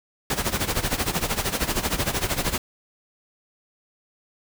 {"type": "noise with tremolo", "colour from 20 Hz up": "pink", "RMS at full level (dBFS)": -22, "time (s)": [0.3, 2.58], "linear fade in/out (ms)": 2, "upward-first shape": "sine", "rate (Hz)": 13, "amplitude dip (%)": 80, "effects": []}